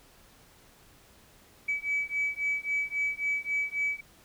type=beating tone pair; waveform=sine; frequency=2287 / 2290.7 Hz; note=D7 / D7; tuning=-47 / -44 cents; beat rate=3.7 Hz; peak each=-30 dBFS; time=1.68-4.01 s; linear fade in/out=10 ms; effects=tanh soft clip ceiling -21 dBFS + pink hiss -58 dBFS RMS until 4.24 s